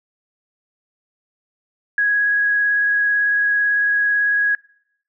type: tone with vibrato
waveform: sine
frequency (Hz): 1661.2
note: G#6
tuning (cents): 0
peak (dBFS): -14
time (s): 1.98-4.55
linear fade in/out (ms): 2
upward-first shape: triangle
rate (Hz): 18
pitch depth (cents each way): 12
effects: noise-tail reverb RT60 0.8 s tail -26 dB re dry